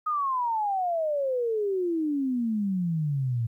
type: exponential sweep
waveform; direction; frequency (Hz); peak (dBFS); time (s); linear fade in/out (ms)
sine; down; 1262 to 112.1; -24; 0.06-3.47; 10
effects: 11-bit